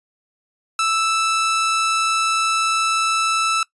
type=tone; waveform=sawtooth; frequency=1318.5 Hz; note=E6; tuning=in tune; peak=-13 dBFS; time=0.79-3.63 s; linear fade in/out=2 ms; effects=noise-tail reverb RT60 0.1 s tail -21 dB re dry + resampled to 24000 Hz